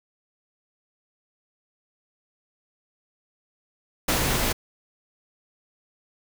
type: noise with ADSR envelope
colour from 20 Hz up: pink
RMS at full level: -21 dBFS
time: 4.08-4.53 s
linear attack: 8 ms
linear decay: 110 ms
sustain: -3 dB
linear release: 13 ms
effects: none